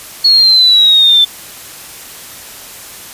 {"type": "exponential sweep", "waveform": "sine", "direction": "down", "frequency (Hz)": [4358, 3520], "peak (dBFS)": -4, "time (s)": [0.24, 1.25], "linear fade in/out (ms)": 10, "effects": ["white hiss -31 dBFS RMS until 3.13 s", "resampled to 32000 Hz"]}